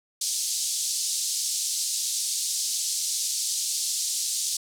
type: band-pass noise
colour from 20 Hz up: white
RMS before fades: -28 dBFS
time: 0.21-4.57 s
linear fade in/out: 5 ms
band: 4200 to 9000 Hz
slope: 24 dB/octave
effects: none